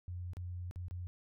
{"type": "tone with dropouts", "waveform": "sine", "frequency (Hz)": 89, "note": "F2", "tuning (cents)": 33, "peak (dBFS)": -39, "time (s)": [0.08, 1.07], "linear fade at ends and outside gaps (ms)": 0, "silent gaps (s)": [[0.334, 0.369], [0.711, 0.759], [0.883, 0.91]], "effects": []}